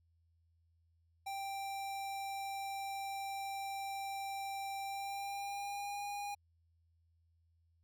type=tone with pitch glide; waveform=square; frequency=786 to 814.2 Hz; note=G5 to G#5; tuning=+4 to -35 cents; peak=-40 dBFS; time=1.26-6.35 s; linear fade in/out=10 ms; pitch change=+61 cents; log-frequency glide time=4.81-6.06 s; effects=added 83 Hz sine -70 dBFS peak until 7.83 s